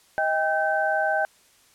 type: tone cluster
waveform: sine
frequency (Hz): 631 / 794 / 1541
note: D#5 / G5 / G6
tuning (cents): +24 / +22 / -30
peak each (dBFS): -25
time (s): 0.18-1.25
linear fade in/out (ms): 0
effects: white hiss -58 dBFS RMS until 1.74 s + low-pass 11000 Hz 12 dB/octave